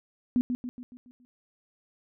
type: tone with echo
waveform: sine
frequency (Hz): 246.9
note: B3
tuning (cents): 0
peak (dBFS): -20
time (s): 0.36-0.41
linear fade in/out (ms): 0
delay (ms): 140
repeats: 6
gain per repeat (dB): -6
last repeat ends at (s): 1.25
effects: none